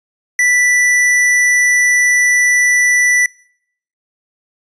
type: tone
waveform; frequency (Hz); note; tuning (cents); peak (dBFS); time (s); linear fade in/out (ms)
square; 1973; B6; -2; -10; 0.39-3.26; 2
effects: noise-tail reverb RT60 0.7 s tail -26 dB re dry + resampled to 22050 Hz